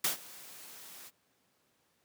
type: noise with ADSR envelope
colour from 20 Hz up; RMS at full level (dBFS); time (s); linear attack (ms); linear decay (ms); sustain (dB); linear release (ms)
white; -28; 0.04-1.11; 6; 120; -22; 38
effects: pink hiss -73 dBFS RMS until 2.04 s + high-pass 150 Hz 12 dB/octave